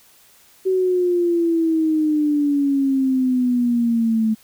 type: exponential sweep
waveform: sine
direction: down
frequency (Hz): 379.3 to 217.7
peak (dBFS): -15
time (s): 0.65-4.35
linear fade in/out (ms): 20
effects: white hiss -52 dBFS RMS until 4.43 s